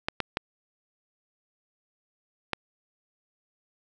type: clicks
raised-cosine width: 0.3 ms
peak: -10 dBFS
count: 4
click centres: 0.085 / 0.203 / 0.371 / 2.533 s
effects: none